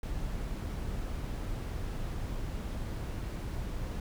brown noise, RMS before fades -36 dBFS, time 0.03-4 s, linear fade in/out 2 ms, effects none

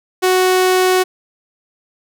sawtooth tone, 370 Hz, F#4, in tune, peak -7 dBFS, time 0.22-1.04 s, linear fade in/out 20 ms, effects none

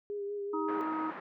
sine tone with vibrato, 406.3 Hz, G#4, 38 cents flat, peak -34 dBFS, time 0.1-0.81 s, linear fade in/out 0 ms, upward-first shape sine, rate 5.2 Hz, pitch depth 25 cents each way
harmonic tone, 315.3 Hz, D#4, 23 cents sharp, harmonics 1 / 3 / 4, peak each -34 / -38 / -37 dBFS, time 0.53-1.11 s, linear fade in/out 10 ms
white band-pass noise, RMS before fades -43 dBFS, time 0.68-1.2 s, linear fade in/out 5 ms, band 200 to 1600 Hz, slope 24 dB/octave
effects none

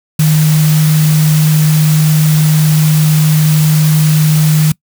sine tone in noise, 154.2 Hz, D#3, 15 cents flat, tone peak -6 dBFS, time 0.19-4.72 s, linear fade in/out 5 ms, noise white, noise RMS -20 dBFS, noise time 0.19-4.72 s, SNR +11 dB, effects noise-tail reverb RT60 0.1 s tail -24 dB re dry

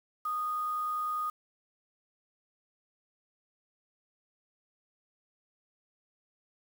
sine tone with quantisation, 1235 Hz, D#6, 13 cents flat, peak -30 dBFS, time 0.25-1.3 s, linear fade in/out 5 ms, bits 8, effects none

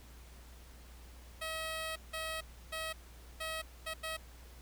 10% pulse tone bursts at uneven times, 640 Hz, D#5, 49 cents sharp, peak -29 dBFS, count 6, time 1.41-1.96 / 2.13-2.41 / 2.72-2.93 / 3.4-3.62 / 3.86-3.94 / 4.03-4.17 s, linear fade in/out 10 ms, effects added 60 Hz sine -52 dBFS peak until 4.61 s + pink hiss -59 dBFS RMS until 4.61 s

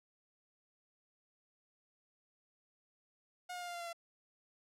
sawtooth tone with pitch steps, 720 / 713 / 706 / 699.1 / 692.3 / 685.5 / 678.8 Hz, F#5 / F5 / F5 / F5 / F5 / F5 / F5, -47 / +36 / +19 / +2 / -15 / -32 / -49 cents, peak -38 dBFS, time 3.49-3.931 s, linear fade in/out 10 ms, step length 63 ms, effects low-pass 12000 Hz 12 dB/octave

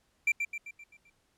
triangle tone with echo, 2354 Hz, D7, 3 cents sharp, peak -21 dBFS, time 0.27-0.32 s, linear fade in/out 5 ms, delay 130 ms, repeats 6, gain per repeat -6 dB, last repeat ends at 1.1 s, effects pink hiss -72 dBFS RMS until 1.37 s + low-pass 11000 Hz 12 dB/octave

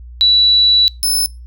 sine / 20% pulse tone pair in turn, 3940 / 5259 Hz, B7 / E8, -5 / -5 cents, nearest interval perfect fourth, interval 500 cents, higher second, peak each -7 dBFS, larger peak neither, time 0.21-0.88 / 1.03-1.26 s, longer first, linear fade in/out 0 ms, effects noise-tail reverb RT60 0.3 s tail -26 dB re dry + added 60 Hz sine -31 dBFS peak until 1.46 s

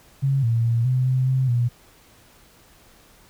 sine tone with pitch steps, 136.6 / 115.4 / 116.5 / 127.9 / 129.2 / 131 / 120.4 Hz, C#3 / A#2 / A#2 / C3 / C3 / C3 / B2, -25 / -17 / -1 / -39 / -21 / +2 / -44 cents, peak -17 dBFS, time 0.22-1.69 s, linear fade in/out 20 ms, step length 210 ms, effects pink hiss -53 dBFS RMS until 3.29 s

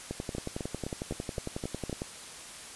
two click trains, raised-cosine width 2 ms, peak -20 / -21 dBFS, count 22 / 7, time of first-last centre 0.11-2.019 / 0.35-1.896 s, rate 11 / 3.88 Hz, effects white hiss -45 dBFS RMS until 2.75 s + resampled to 24000 Hz

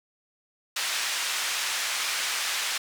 pink band-pass noise, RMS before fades -29 dBFS, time 0.76-2.78 s, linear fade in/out 5 ms, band 1600 to 8400 Hz, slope 12 dB/octave, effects none

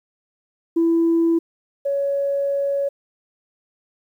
sine tone pair in turn, 332.7 / 559.5 Hz, E4 / C#5, +16 / +16 cents, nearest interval major sixth, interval 900 cents, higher second, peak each -13 / -18 dBFS, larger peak first, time 0.76-1.39 / 1.85-2.89 s, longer second, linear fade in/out 10 ms, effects tanh soft clip ceiling -11 dBFS + 9-bit

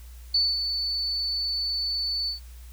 sine tone with ADSR envelope, 4488 Hz, C#8, 21 cents sharp, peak -18 dBFS, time 0.34-2.4 s, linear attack 7 ms, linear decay 220 ms, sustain -7 dB, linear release 120 ms, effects added 60 Hz sine -41 dBFS peak until 2.72 s + white hiss -55 dBFS RMS until 2.72 s

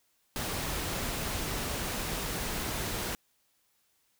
pink noise, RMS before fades -34 dBFS, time 0.36-3.15 s, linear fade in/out 0 ms, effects white hiss -72 dBFS RMS until 4.19 s

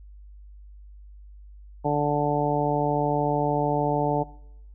harmonic tone, 146.6 Hz, D3, 3 cents flat, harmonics 1 / 2 / 3 / 4 / 5 / 6, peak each -28 / -28 / -28 / -28 / -28 / -28 dBFS, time 1.84-4.24 s, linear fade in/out 20 ms, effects noise-tail reverb RT60 0.8 s tail -21 dB re dry + added 50 Hz sine -43 dBFS peak until 4.74 s

